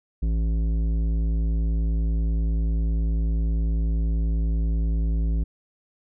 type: tone with tanh clipping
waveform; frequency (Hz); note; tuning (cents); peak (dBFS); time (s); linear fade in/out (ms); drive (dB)
sine; 55.1; A1; +3; -22; 0.22-5.44; 10; 12
effects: none